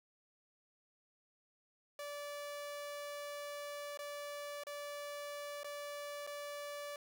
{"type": "tone with dropouts", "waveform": "sawtooth", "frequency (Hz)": 580, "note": "D5", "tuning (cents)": -22, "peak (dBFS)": -39, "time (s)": [1.99, 6.96], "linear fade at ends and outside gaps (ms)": 2, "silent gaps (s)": [[3.974, 3.99], [4.636, 4.668], [5.633, 5.644], [6.267, 6.273]], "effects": []}